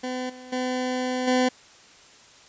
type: tone with level steps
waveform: 20% pulse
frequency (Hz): 253.6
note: B3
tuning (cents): +46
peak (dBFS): -23 / -36 / -20 / -14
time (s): 0.03-1.49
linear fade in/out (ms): 10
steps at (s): 0.29 / 0.52 / 1.27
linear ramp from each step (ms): 10
effects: white hiss -51 dBFS RMS until 2.48 s + resampled to 16000 Hz